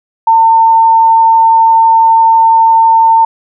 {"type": "tone", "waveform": "sine", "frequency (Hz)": 903, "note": "A5", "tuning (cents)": 45, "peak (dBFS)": -3, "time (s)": [0.27, 3.25], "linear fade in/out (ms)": 5, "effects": []}